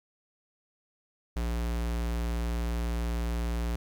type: tone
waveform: square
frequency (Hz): 58.27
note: A#1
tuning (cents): 0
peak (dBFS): -29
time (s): 1.36-3.76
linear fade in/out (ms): 5
effects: 11-bit